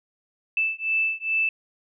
sine beating tone pair, 2637 / 2639.4 Hz, E7 / E7, 0 / +2 cents, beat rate 2.4 Hz, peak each -25 dBFS, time 0.57-1.49 s, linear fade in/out 2 ms, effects none

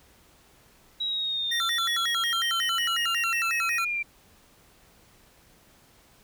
sine linear sweep, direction down, 3873 to 2349 Hz, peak -26 dBFS, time 1-4.03 s, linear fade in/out 10 ms
square tone with vibrato, 1596 Hz, G6, 31 cents sharp, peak -28 dBFS, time 1.51-3.85 s, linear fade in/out 10 ms, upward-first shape square, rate 5.5 Hz, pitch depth 280 cents each way
effects pink hiss -58 dBFS RMS until 6.23 s

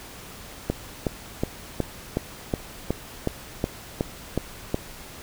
click train, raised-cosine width 2 ms, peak -9 dBFS, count 12, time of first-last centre 0.7-4.744 s, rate 2.72 Hz, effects pink hiss -42 dBFS RMS until 5.22 s

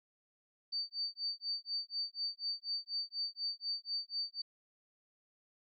sine tone with tremolo, 4595 Hz, D8, 39 cents flat, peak -33 dBFS, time 0.72-4.42 s, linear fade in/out 10 ms, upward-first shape sine, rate 4.1 Hz, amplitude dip 100%, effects none

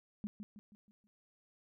sine tone with echo, 207.7 Hz, G#3, in tune, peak -36 dBFS, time 0.24-0.27 s, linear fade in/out 0 ms, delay 160 ms, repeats 5, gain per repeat -7 dB, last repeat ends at 1.07 s, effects none

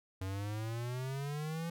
square exponential sweep, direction up, 93.2 to 170 Hz, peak -37 dBFS, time 0.21-1.7 s, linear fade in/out 5 ms, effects none

